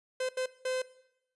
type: tone bursts at uneven times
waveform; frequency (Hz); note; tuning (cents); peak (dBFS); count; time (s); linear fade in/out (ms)
45% pulse; 514; C5; -31; -30; 3; 0.2-0.29 / 0.37-0.46 / 0.65-0.82; 5
effects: noise-tail reverb RT60 0.8 s tail -18 dB re dry + resampled to 24000 Hz